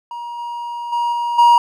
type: tone with level steps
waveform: triangle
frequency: 950 Hz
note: A#5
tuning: 33 cents sharp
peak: -24 / -22 / -14 / -16 / -5 dBFS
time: 0.11-1.58 s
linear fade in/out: 2 ms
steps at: 0.38 / 0.92 / 1.12 / 1.38 s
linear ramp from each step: 10 ms
effects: none